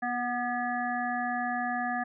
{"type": "harmonic tone with a mistuned harmonic", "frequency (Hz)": 243, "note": "B3", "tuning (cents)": -28, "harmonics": [1, 3, 5, 7, 8], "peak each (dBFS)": [-35, -31, -39, -34, -44], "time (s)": [0.02, 2.04], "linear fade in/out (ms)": 10, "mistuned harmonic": 3, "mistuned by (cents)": 16, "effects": []}